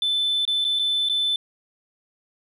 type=tone with dropouts; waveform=sine; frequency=3520 Hz; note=A7; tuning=in tune; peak=-18 dBFS; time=0.02-1.36 s; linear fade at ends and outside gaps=2 ms; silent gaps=0.452-0.477 / 0.644-0.649 / 0.79-0.794 / 1.088-1.096 s; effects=tanh soft clip ceiling -17 dBFS